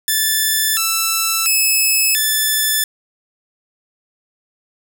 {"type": "tone with pitch steps", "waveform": "5% pulse", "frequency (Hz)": [1752, 1326, 2590, 1746], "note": ["A6", "E6", "E7", "A6"], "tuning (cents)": [-8, 10, -31, -14], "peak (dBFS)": -4, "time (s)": [0.08, 2.84], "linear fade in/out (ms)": 2, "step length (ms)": 690, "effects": []}